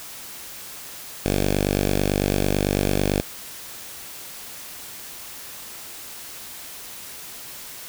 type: tone with notch filter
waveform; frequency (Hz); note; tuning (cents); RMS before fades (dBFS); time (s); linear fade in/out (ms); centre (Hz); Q
5% pulse; 49; G1; 0; -22; 1.26-3.21; 0; 1300; 1.8
effects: white hiss -38 dBFS RMS until 7.88 s